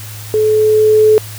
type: tone with level ramp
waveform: sine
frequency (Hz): 430.7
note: A4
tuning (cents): -37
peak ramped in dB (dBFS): -9 to -4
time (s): 0.34-1.18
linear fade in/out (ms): 0
effects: added 106 Hz sine -28 dBFS peak until 1.38 s + white hiss -32 dBFS RMS until 1.38 s